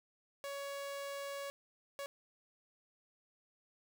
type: tone bursts at uneven times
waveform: sawtooth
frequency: 560 Hz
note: C#5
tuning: 18 cents sharp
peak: -37 dBFS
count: 2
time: 0.44-1.5 / 1.99-2.06 s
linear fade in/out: 0 ms
effects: none